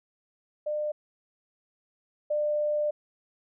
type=tone pair in turn; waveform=sine; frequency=601 / 597.2 Hz; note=D5 / D5; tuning=+40 / +29 cents; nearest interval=unison; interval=11 cents; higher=first; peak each=-27 / -24 dBFS; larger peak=second; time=0.66-0.92 / 2.3-2.91 s; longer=second; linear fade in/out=10 ms; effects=none